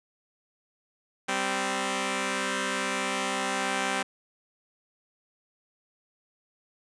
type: tone pair together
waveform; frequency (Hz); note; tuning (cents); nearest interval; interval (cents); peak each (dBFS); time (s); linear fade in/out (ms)
5% pulse; 195.1 / 260; G3 / C4; -8 / -11; perfect fourth; 497; -19 / -18; 1.28-4.03; 10
effects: resampled to 24000 Hz